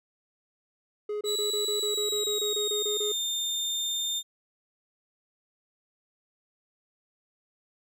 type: tone bursts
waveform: triangle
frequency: 418.5 Hz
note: G#4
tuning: 13 cents sharp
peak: -27 dBFS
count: 14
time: 1.09-3.121 s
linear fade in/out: 5 ms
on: 120 ms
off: 27 ms
type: tone with pitch glide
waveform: 30% pulse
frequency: 3924 to 3619 Hz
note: B7 to A7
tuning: -12 to +48 cents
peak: -25 dBFS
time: 1.24-4.23 s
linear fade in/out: 50 ms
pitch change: -140 cents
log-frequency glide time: 1.79-3.18 s
effects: none